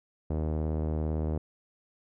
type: tone with low-pass filter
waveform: sawtooth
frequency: 77.78 Hz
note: D#2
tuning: in tune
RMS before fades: -30 dBFS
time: 0.3-1.38 s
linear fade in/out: 5 ms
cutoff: 560 Hz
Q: 1.2
effects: none